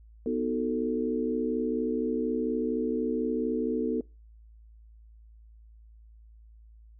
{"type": "chord", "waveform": "sine", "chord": "B dominant seventh", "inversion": "none", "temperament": "equal with one note detuned", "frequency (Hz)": [246.9, 311.1, 370, 443.3], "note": ["B3", "D#4", "F#4", "A4"], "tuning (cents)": [0, 0, 0, 13], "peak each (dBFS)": [-30, -33, -35, -30], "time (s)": [0.26, 4.01], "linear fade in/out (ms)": 2, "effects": ["noise-tail reverb RT60 0.3 s tail -25 dB re dry", "added 55 Hz sine -50 dBFS peak until 6.99 s"]}